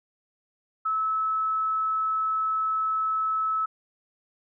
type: tone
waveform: sine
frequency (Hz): 1300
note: E6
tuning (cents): -24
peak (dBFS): -23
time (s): 0.85-3.66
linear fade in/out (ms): 10
effects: none